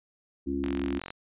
harmonic tone, 69.3 Hz, C#2, in tune, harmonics 1 / 3 / 4 / 5, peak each -37 / -37 / -30 / -33 dBFS, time 0.46-1 s, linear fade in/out 20 ms
click train, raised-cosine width 0.3 ms, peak -21 dBFS, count 22, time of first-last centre 0.64-1.105 s, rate 45.2 Hz
effects resampled to 8000 Hz

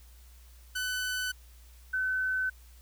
sawtooth / sine tone pair in turn, 1502 / 1518.6 Hz, F#6 / F#6, +26 / +45 cents, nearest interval unison, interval 19 cents, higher second, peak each -27 / -27 dBFS, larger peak neither, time 0.75-1.32 / 1.93-2.5 s, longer neither, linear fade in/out 10 ms, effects added 60 Hz sine -51 dBFS peak until 2.81 s + white hiss -61 dBFS RMS until 2.81 s

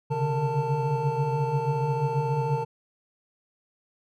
triangle tone cluster, 133 / 141.2 / 147.4 / 461.3 / 888 Hz, C3 / C#3 / D3 / A#4 / A5, +29 / +32 / +7 / -18 / +16 cents, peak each -28 dBFS, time 0.1-2.65 s, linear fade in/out 20 ms, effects none

